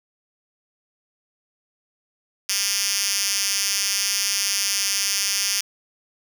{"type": "tone with high-pass filter", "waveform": "5% pulse", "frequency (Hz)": 199.3, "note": "G3", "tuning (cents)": 29, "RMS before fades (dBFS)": -23, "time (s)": [2.49, 5.61], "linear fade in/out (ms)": 5, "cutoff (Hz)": 4300, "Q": 1.9, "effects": []}